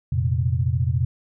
sine chord, F suspended fourth, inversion none, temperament equal, 87.31 / 116.54 / 130.81 Hz, F2 / Bb2 / C3, 0 / 0 / 0 cents, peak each -23 dBFS, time 0.12-1.05 s, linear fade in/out 5 ms, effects none

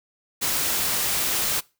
white noise, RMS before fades -24 dBFS, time 0.41-1.61 s, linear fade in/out 20 ms, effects noise-tail reverb RT60 0.3 s tail -23 dB re dry

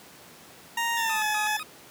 20% pulse tone with pitch glide, 932.3 to 850 Hz, A#5 to G#5, 0 to +40 cents, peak -20 dBFS, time 0.77-1.57 s, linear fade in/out 5 ms, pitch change -160 cents, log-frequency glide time 0.97-1.25 s
20% pulse tone with vibrato, 1480 Hz, F#6, in tune, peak -28 dBFS, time 0.97-1.63 s, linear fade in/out 2 ms, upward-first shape square, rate 4 Hz, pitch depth 290 cents each way
effects pink hiss -49 dBFS RMS until 1.9 s + high-pass 150 Hz 12 dB/octave

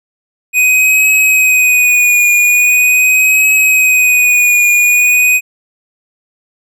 square tone with vibrato, 2493 Hz, D#7, 3 cents sharp, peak -7 dBFS, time 0.53-5.41 s, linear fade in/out 50 ms, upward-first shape triangle, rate 0.42 Hz, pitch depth 42 cents each way, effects none

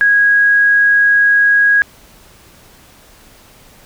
sine tone, 1650 Hz, G#6, 12 cents flat, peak -7 dBFS, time 0.01-1.82 s, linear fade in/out 0 ms, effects pink hiss -44 dBFS RMS until 3.85 s

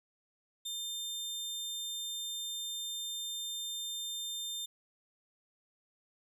sawtooth tone, 3600 Hz, A7, 39 cents sharp, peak -34 dBFS, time 0.65-4.66 s, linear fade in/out 10 ms, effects none

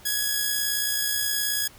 5% pulse tone with amplitude modulation, 1671 Hz, G#6, 10 cents sharp, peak -11 dBFS, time 0.05-1.68 s, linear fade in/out 10 ms, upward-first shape sine, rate 58.7 Hz, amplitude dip 35%, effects pink hiss -50 dBFS RMS until 1.78 s

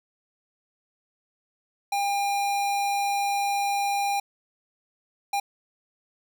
square tone bursts at uneven times, 803 Hz, G5, 41 cents sharp, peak -24 dBFS, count 2, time 1.92-4.2 / 5.33-5.4 s, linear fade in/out 5 ms, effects none

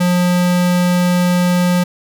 square tone, 178.2 Hz, F3, 35 cents sharp, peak -12 dBFS, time 0-1.84 s, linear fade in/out 10 ms, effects none

